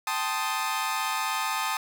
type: chord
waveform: sawtooth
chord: A half-diminished seventh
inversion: third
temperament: equal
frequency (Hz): 784 / 880 / 1046.5 / 1244.5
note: G5 / A5 / C6 / Eb6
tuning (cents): 0 / 0 / 0 / 0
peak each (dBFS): -32 / -27 / -30 / -27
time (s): 0.07-1.77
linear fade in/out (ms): 2
effects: none